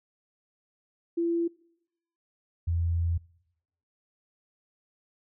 sine tone pair in turn, 338.2 / 84.55 Hz, E4 / E2, +44 / +44 cents, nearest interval 2 octaves, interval 2400 cents, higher first, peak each -24 dBFS, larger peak neither, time 1.17-1.48 / 2.67-3.18 s, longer second, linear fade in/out 10 ms, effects noise-tail reverb RT60 0.8 s tail -24 dB re dry

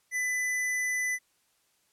square tone, 2000 Hz, B6, 21 cents sharp, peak -28 dBFS, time 0.11-1.19 s, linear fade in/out 50 ms, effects white hiss -70 dBFS RMS until 1.92 s + low-pass 12000 Hz 12 dB/octave

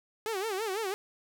sawtooth tone with vibrato, 411.4 Hz, G#4, 16 cents flat, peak -27 dBFS, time 0.26-0.94 s, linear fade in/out 0 ms, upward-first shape sine, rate 6 Hz, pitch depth 180 cents each way, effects none

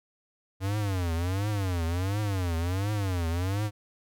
square tone with vibrato, 93.3 Hz, F#2, 15 cents sharp, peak -27 dBFS, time 0.6-3.71 s, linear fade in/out 50 ms, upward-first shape triangle, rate 1.4 Hz, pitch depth 250 cents each way, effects none

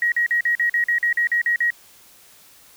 sine tone bursts, 1897 Hz, A#6, 30 cents sharp, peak -16 dBFS, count 12, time 0.02-1.704 s, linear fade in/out 2 ms, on 100 ms, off 44 ms, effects white hiss -50 dBFS RMS until 2.76 s

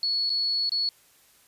sine tone with dropouts, 4390 Hz, C#8, 18 cents flat, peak -23 dBFS, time 0.03-0.89 s, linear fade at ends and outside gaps 1 ms, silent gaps 0.295-0.301 / 0.694-0.719 s, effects white hiss -59 dBFS RMS until 1.47 s + resampled to 32000 Hz

